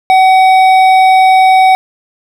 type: tone with hard clipping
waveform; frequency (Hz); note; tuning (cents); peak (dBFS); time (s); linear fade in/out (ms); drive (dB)
sine; 755; F#5; +35; -5; 0.1-1.75; 0; 9
effects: none